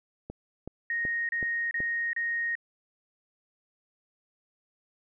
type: click train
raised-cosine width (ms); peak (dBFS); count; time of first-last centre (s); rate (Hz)
2; -24; 5; 0.3-1.804; 2.66
type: tone bursts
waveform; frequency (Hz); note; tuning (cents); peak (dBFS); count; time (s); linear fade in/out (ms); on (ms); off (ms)
sine; 1864.7; A#6; 0; -27; 4; 0.9-2.553; 2; 390; 31
effects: none